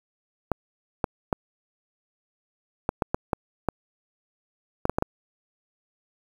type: clicks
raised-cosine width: 1 ms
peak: -8 dBFS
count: 12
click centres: 0.517 / 1.042 / 1.328 / 2.891 / 3.022 / 3.145 / 3.332 / 3.687 / 4.854 / 4.896 / 4.985 / 5.024 s
effects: 7-bit